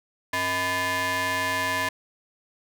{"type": "ring-modulated tone", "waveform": "sawtooth", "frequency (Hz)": 366.8, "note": "F#4", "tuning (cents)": -15, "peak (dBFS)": -17, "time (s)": [0.33, 1.89], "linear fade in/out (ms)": 5, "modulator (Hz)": 1370, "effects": []}